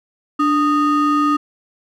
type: ring-modulated tone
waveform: triangle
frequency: 767 Hz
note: G5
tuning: 38 cents flat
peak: -8 dBFS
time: 0.39-1.37 s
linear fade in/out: 10 ms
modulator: 473 Hz
effects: none